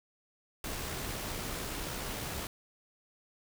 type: noise with amplitude modulation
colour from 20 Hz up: pink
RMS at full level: -37 dBFS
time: 0.64-2.47 s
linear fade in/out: 2 ms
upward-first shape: sine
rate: 66.8 Hz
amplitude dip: 25%
effects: none